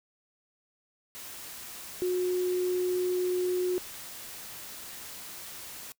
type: tone in noise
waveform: sine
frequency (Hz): 362.7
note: F#4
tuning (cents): -34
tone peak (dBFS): -25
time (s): 2.02-3.78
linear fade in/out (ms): 0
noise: white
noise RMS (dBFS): -43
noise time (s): 1.15-5.92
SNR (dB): +15
effects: noise-tail reverb RT60 0.1 s tail -22 dB re dry